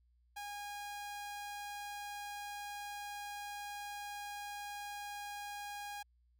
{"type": "tone", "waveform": "sawtooth", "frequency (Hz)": 819, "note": "G#5", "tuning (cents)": -24, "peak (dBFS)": -39, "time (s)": [0.36, 6.03], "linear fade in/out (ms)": 10, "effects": ["added 60 Hz sine -68 dBFS peak until 6.39 s"]}